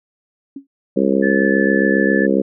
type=tone with exponential decay; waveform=sine; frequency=275.9 Hz; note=C#4; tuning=8 cents flat; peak=-24 dBFS; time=0.56-0.67 s; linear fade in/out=5 ms; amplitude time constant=22 ms
type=harmonic tone; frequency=67.4 Hz; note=C#2; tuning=48 cents flat; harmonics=3 / 4 / 5 / 6 / 7 / 8; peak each=-18 / -19 / -20 / -21 / -21 / -22 dBFS; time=0.96-2.42 s; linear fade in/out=10 ms
type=tone; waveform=sine; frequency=1738 Hz; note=A6; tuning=22 cents flat; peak=-19 dBFS; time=1.22-2.27 s; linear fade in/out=20 ms
effects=none